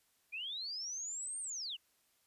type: linear two-way sweep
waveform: sine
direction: up then down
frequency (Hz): 2349 to 8870 to 2666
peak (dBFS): -39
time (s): 0.32-1.77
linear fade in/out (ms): 20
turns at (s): 1.4
effects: white hiss -74 dBFS RMS until 2.26 s + resampled to 32000 Hz